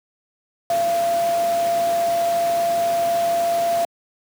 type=tone in noise; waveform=sine; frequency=683 Hz; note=F5; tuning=39 cents flat; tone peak=-17 dBFS; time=0.7-3.85 s; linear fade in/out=2 ms; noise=pink; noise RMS=-31 dBFS; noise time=0.7-3.85 s; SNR=+11 dB; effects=high-pass 200 Hz 12 dB/octave